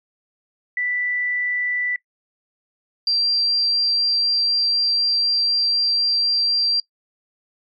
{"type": "tone pair in turn", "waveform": "sine", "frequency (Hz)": [1975.5, 4724], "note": ["B6", "D8"], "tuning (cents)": [0, 9], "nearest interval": "octave + minor third", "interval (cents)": 1509, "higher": "second", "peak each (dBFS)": [-20, -16], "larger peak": "second", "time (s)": [[0.77, 1.96], [3.07, 6.8]], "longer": "second", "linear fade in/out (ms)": 2, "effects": ["noise-tail reverb RT60 0.1 s tail -21 dB re dry", "MP3 96 kbps"]}